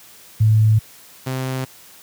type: tone pair in turn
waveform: sine / sawtooth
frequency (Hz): 108.9 / 130.48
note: A2 / C3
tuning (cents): -17 / -4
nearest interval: minor third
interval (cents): 313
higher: second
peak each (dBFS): -10 / -18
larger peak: first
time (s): 0.4-0.79 / 1.26-1.65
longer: neither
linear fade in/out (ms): 10
effects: white hiss -45 dBFS RMS until 2.02 s + high-pass 60 Hz 12 dB/octave